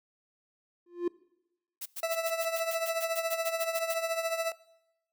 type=tone with exponential growth; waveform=triangle; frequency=349.2 Hz; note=F4; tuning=in tune; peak=-21 dBFS; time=0.86-1.08 s; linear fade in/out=5 ms; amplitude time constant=46 ms
type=noise bursts; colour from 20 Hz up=blue; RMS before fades=-38 dBFS; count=15; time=1.81-3.945 s; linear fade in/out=10 ms; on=49 ms; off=100 ms
type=tone with tremolo; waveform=40% pulse; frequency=659.3 Hz; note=E5; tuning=in tune; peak=-25 dBFS; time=2.03-4.52 s; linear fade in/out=2 ms; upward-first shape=triangle; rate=14 Hz; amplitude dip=70%
effects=noise-tail reverb RT60 0.9 s tail -22 dB re dry